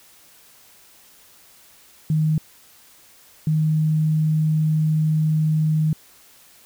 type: tone bursts at uneven times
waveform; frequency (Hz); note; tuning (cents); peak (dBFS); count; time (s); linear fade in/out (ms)
sine; 155.7; D#3; +2; -16; 2; 2.1-2.38 / 3.47-5.93; 2
effects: white hiss -51 dBFS RMS until 6.65 s